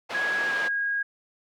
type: band-pass noise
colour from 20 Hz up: pink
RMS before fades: -34 dBFS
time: 0.09-0.69 s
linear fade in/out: 20 ms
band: 470 to 3100 Hz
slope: 12 dB/octave
type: tone with pitch glide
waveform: sine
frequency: 1661.2 to 1637.4 Hz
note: G#6 to G#6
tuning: 0 to -25 cents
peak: -24 dBFS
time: 0.14-1.03 s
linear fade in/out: 10 ms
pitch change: -25 cents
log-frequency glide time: 0.42-0.54 s
effects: none